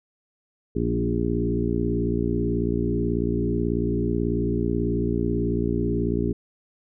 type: harmonic tone with a mistuned harmonic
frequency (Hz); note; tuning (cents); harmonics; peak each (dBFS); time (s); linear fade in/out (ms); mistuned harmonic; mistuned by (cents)
58.27; A#1; 0; 1 / 2 / 3 / 4 / 5 / 6 / 7; -29 / -29 / -29 / -29 / -29 / -29 / -29; 0.75-6.33; 10; 4; +15
effects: none